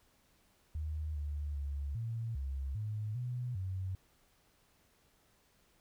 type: tone with pitch steps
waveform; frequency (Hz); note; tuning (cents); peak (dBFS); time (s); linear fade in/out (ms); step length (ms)
sine; 77.1 / 73.3 / 70.7 / 114.4 / 67.7 / 106.8 / 123.5 / 94; D#2 / D2 / C#2 / A#2 / C#2 / G#2 / B2 / F#2; -15 / -3 / +35 / -32 / -40 / +49 / 0 / +28; -35; 0.75-3.95; 0; 400
effects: pink hiss -70 dBFS RMS until 5.8 s